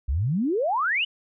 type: exponential sweep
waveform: sine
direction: up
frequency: 59 to 3080 Hz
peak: -21 dBFS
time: 0.08-1.05 s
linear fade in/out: 10 ms
effects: none